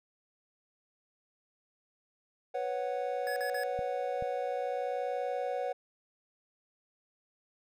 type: chord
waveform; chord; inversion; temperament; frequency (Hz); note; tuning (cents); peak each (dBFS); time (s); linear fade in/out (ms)
triangle; B suspended second; none; equal; 493.9 / 554.4 / 740; B4 / C#5 / F#5; 0 / 0 / 0; -34 / -34 / -34; 2.54-5.73; 10
type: tone bursts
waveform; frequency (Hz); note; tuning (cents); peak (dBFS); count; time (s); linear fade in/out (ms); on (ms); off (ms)
square; 1694; G#6; +34; -37; 3; 3.27-3.635; 0; 91; 46
type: clicks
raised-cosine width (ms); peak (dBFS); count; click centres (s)
5; -31; 2; 3.791 / 4.224
effects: none